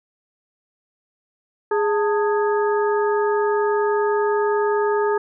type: harmonic tone with a mistuned harmonic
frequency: 415.3 Hz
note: G#4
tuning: in tune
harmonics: 1 / 2 / 3 / 4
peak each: -18 / -24 / -28 / -30 dBFS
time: 1.71-5.18 s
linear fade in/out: 5 ms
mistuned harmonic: 2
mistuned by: +120 cents
effects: none